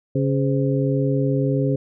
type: harmonic tone with a mistuned harmonic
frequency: 138.59 Hz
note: C#3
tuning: in tune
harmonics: 1 / 2 / 3 / 4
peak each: -20 / -23 / -25 / -26 dBFS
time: 0.15-1.76 s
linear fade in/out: 5 ms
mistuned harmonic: 4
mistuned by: -120 cents
effects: none